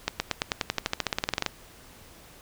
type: accelerating click train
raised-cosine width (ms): 0.2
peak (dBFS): -7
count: 20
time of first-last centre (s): 0.08-1.463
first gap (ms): 120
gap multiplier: 0.94
effects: pink hiss -51 dBFS RMS until 2.41 s